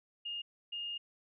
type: tone bursts at uneven times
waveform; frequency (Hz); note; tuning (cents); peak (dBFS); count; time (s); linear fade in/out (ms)
sine; 2836; F7; +26; -37; 2; 0.25-0.42 / 0.72-0.98; 10
effects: none